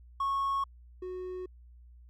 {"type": "tone pair in turn", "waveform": "triangle", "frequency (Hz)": [1100, 367.1], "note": ["C#6", "F#4"], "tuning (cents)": [-14, -14], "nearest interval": "octave + perfect fifth", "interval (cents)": 1900, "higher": "first", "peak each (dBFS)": [-25, -34], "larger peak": "first", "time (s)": [[0.2, 0.64], [1.02, 1.46]], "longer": "neither", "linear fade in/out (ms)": 5, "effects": ["tanh soft clip ceiling -22 dBFS", "added 60 Hz sine -51 dBFS peak until 2.09 s"]}